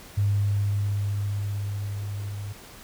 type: tone with level ramp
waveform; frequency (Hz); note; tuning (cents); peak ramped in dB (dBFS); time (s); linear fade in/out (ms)
sine; 101.4; G#2; -41; -19 to -31; 0.17-2.53; 10
effects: pink hiss -46 dBFS RMS until 2.83 s